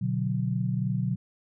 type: chord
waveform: sine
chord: B minor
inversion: none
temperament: equal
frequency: 123.47 / 146.83 / 185 Hz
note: B2 / D3 / F#3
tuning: 0 / 0 / 0 cents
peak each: -28 / -31 / -29 dBFS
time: 0.01-1.16 s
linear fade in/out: 10 ms
effects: none